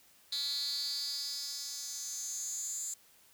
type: tone with high-pass filter sweep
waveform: 10% pulse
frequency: 282.7 Hz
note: C#4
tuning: 34 cents sharp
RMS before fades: -38 dBFS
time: 0.32-2.94 s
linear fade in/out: 5 ms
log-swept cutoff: 4000 to 7400 Hz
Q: 7.3
effects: white hiss -63 dBFS RMS until 3.33 s